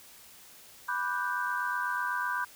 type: chord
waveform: sine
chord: G major seventh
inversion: first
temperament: equal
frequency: 987.8 / 1174.7 / 1480 / 1568 Hz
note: B5 / D6 / F#6 / G6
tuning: 0 / 0 / 0 / 0 cents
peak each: -33 / -37 / -36 / -33 dBFS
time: 0.88-2.45 s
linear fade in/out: 10 ms
effects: white hiss -53 dBFS RMS until 2.55 s